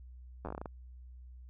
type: slowing click train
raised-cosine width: 1 ms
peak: -26 dBFS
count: 10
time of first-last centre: 0.45-0.658 s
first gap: 10 ms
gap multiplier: 1.2
effects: added 62 Hz sine -48 dBFS peak until 1.49 s